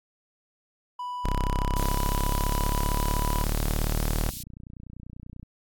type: tone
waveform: triangle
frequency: 987.8 Hz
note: B5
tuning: in tune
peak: -29 dBFS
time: 0.99-3.44 s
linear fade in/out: 5 ms
type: linear sweep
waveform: sawtooth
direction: up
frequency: 32.7 to 38.47 Hz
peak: -20 dBFS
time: 1.24-4.3 s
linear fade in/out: 10 ms
type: high-pass noise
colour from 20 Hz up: white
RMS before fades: -38 dBFS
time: 1.76-4.43 s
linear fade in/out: 2 ms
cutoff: 3200 Hz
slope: 24 dB/octave
type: click train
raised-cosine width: 5 ms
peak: -30 dBFS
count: 62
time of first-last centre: 3.41-5.43 s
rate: 30.2 Hz
effects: AAC 64 kbps